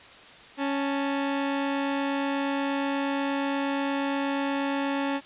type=tone pair together; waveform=sawtooth; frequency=277.2 / 880 Hz; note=C#4 / A5; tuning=0 / 0 cents; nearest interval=octave + minor sixth; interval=2000 cents; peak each=-22 / -30 dBFS; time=0.57-5.21 s; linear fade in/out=50 ms; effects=white hiss -48 dBFS RMS until 5.25 s + resampled to 8000 Hz